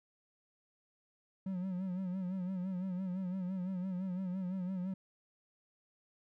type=tone with vibrato; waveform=triangle; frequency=185 Hz; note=F#3; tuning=in tune; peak=-33 dBFS; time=1.46-4.94 s; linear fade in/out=5 ms; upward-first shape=sine; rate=5.9 Hz; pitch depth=70 cents each way; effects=none